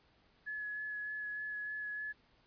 sine tone with vibrato, 1700 Hz, G#6, 40 cents sharp, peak -38 dBFS, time 0.46-2.13 s, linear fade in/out 20 ms, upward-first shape sine, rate 3.3 Hz, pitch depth 13 cents each way, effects pink hiss -69 dBFS RMS until 2.46 s + resampled to 11025 Hz

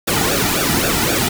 pink noise with flanger, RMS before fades -17 dBFS, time 0.07-1.29 s, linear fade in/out 10 ms, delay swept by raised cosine 0.96 to 1.9 ms, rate 3.8 Hz, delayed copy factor -0.75, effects none

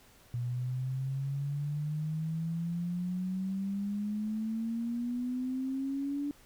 sine exponential sweep, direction up, 120 to 289.7 Hz, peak -31 dBFS, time 0.34-6.31 s, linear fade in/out 0 ms, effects pink hiss -60 dBFS RMS until 6.45 s

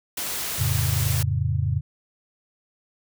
white noise, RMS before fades -29 dBFS, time 0.17-1.23 s, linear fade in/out 5 ms
sine chord, F augmented, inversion none, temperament equal, 87.31 / 110 / 138.59 Hz, F2 / A2 / C#3, 0 / 0 / 0 cents, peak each -25 dBFS, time 0.58-1.81 s, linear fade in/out 20 ms
effects none

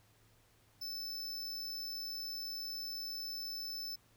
square tone, 5274 Hz, E8, in tune, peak -40 dBFS, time 0.81-3.96 s, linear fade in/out 10 ms, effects added 108 Hz sine -70 dBFS peak until 4.16 s + pink hiss -69 dBFS RMS until 4.16 s

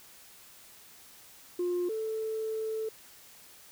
sine tone pair in turn, 354.6 / 439.9 Hz, F4 / A4, +26 / 0 cents, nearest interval major third, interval 374 cents, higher second, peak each -26 / -30 dBFS, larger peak first, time 1.59-1.89 / 1.89-2.89 s, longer second, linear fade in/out 5 ms, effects tanh soft clip ceiling -25 dBFS + white hiss -54 dBFS RMS until 3.71 s

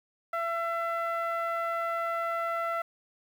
sawtooth tone with low-pass filter, 672 Hz, E5, 33 cents sharp, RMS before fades -31 dBFS, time 0.33-2.82 s, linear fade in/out 5 ms, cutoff 1600 Hz, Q 4.3, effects 9-bit

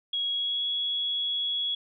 sine tone with pitch glide, 3315 to 3352 Hz, G#7 to G#7, -4 to +15 cents, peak -26 dBFS, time 0.13-1.75 s, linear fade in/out 5 ms, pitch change +19 cents, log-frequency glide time 0.3-0.65 s, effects none

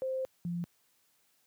sine tone pair in turn, 523.3 / 172.97 Hz, C5 / F3, 0 / -16 cents, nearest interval octave + perfect fifth, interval 1916 cents, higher first, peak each -31 / -32 dBFS, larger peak first, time 0.02-0.25 / 0.45-0.64 s, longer first, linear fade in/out 0 ms, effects white hiss -71 dBFS RMS until 1.46 s + high-pass 80 Hz 12 dB/octave

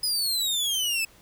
sawtooth exponential sweep, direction down, 5060 to 2586 Hz, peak -21 dBFS, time 0.03-1.05 s, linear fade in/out 5 ms, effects pink hiss -55 dBFS RMS until 1.21 s

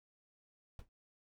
brown noise with exponential decay, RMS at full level -42 dBFS, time 0.79-0.89 s, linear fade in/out 1 ms, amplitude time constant 20 ms, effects none

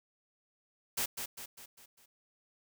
white noise with echo, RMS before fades -33 dBFS, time 0.97-1.06 s, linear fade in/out 10 ms, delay 200 ms, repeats 5, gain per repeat -6 dB, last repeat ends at 2.06 s, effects none

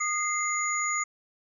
sine tone cluster, 1231 / 2087 / 6820 Hz, D#6 / C7 / G#8, -19 / -5 / +45 cents, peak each -30 dBFS, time 0-1.04 s, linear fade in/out 10 ms, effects none

